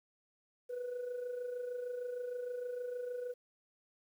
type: tone with amplitude modulation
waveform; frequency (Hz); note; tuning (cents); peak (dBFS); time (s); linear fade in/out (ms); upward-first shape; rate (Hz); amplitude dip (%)
sine; 492.6; B4; -5; -33; 0.69-3.34; 20; sine; 26.5; 60
effects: tanh soft clip ceiling -35 dBFS + 11-bit